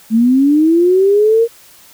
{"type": "linear sweep", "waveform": "sine", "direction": "up", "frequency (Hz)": [216.1, 469.2], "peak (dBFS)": -7, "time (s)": [0.1, 1.48], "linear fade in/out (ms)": 50, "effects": ["white hiss -43 dBFS RMS until 1.93 s"]}